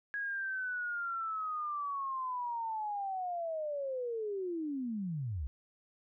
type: linear sweep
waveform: sine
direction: down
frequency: 1661.2 to 60.2 Hz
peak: -34 dBFS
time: 0.14-5.47 s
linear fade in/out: 0 ms
effects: none